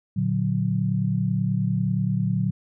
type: chord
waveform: sine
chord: Bb augmented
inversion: none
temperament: equal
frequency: 116.54 / 146.83 / 185 Hz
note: Bb2 / D3 / F#3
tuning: 0 / 0 / 0 cents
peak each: -25 / -26 / -24 dBFS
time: 0.16-2.51 s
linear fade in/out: 10 ms
effects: none